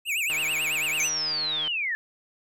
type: tone with vibrato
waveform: square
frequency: 2523 Hz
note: D#7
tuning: 23 cents sharp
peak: -25 dBFS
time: 0.05-1.1 s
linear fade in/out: 50 ms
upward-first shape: triangle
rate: 9.1 Hz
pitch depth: 250 cents each way
type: click train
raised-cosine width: 0.3 ms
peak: -22 dBFS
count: 213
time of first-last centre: 0.3-1.677 s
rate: 154 Hz
type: linear sweep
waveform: sine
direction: down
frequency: 6320 to 1711 Hz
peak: -25 dBFS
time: 1-1.95 s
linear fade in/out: 0 ms
effects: none